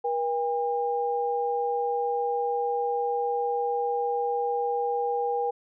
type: tone pair together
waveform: sine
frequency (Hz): 479.1 / 805.7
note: A#4 / G5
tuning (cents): +47 / +47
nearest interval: major sixth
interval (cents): 900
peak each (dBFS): -27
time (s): 0.04-5.51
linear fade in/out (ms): 10
effects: none